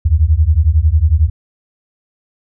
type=beating tone pair; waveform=sine; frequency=73 / 84 Hz; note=D2 / E2; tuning=-10 / +33 cents; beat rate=11 Hz; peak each=-11 dBFS; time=0.05-1.3 s; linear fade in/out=10 ms; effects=none